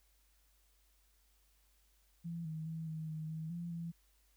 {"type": "tone with pitch steps", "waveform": "sine", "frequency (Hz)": [168.3, 157.9, 161.6, 158, 156.5, 158.9, 171.5, 167.9], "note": ["E3", "D#3", "E3", "D#3", "D#3", "D#3", "F3", "E3"], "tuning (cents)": [36, 26, -34, 27, 10, 37, -31, 32], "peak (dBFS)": -39, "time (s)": [2.24, 3.92], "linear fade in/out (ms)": 20, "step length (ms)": 210, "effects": ["added 50 Hz sine -70 dBFS peak until 4.36 s", "white hiss -74 dBFS RMS until 4.36 s"]}